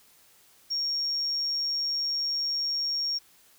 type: tone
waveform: triangle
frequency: 5550 Hz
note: F8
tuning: 12 cents flat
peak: -23 dBFS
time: 0.7-3.19 s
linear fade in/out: 20 ms
effects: tanh soft clip ceiling -24 dBFS + white hiss -59 dBFS RMS until 3.58 s